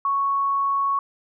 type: tone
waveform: sine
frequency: 1108.7 Hz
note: C#6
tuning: in tune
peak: -19 dBFS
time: 0.05-0.99 s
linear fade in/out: 2 ms
effects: none